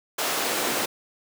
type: noise with high-pass filter sweep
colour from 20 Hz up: pink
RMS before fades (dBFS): -26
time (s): 0.18-0.86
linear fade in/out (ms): 10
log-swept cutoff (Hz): 530 to 280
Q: 0.92
effects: none